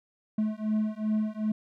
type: beating tone pair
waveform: triangle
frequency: 214 / 216.6 Hz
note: A3 / A3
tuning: -48 / -27 cents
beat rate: 2.6 Hz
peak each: -27 dBFS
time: 0.38-1.52 s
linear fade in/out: 5 ms
effects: none